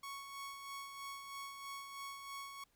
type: tone with tremolo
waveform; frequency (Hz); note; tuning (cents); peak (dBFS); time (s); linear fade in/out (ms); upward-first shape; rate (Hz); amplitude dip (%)
sawtooth; 1108.7; C#6; 0; -40; 0.03-2.64; 5; sine; 3.1; 45
effects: pink hiss -75 dBFS RMS until 2.75 s